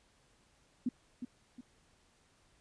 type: tone with echo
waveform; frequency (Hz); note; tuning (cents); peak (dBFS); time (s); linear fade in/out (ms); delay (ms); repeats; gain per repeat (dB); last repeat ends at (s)
sine; 246.9; B3; 0; -29; 0.86-0.89; 5; 360; 2; -8; 1.61
effects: pink hiss -69 dBFS RMS until 2.6 s + resampled to 22050 Hz